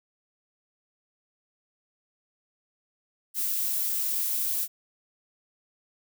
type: noise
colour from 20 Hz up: violet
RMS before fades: -28 dBFS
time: 3.34-4.68 s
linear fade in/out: 50 ms
effects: none